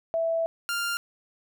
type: tone pair in turn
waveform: sine / sawtooth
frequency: 659.3 / 1397 Hz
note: E5 / F6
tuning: 0 / 0 cents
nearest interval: octave + minor second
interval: 1300 cents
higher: second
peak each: -23 dBFS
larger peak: neither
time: 0.14-0.46 / 0.69-0.97 s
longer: first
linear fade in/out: 0 ms
effects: none